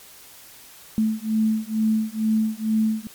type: beating tone pair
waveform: sine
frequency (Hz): 217.8 / 220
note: A3 / A3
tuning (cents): -17 / 0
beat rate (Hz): 2.2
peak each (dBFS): -22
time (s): 0.98-3.07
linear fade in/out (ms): 0
effects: white hiss -46 dBFS RMS until 3.14 s + MP3 96 kbps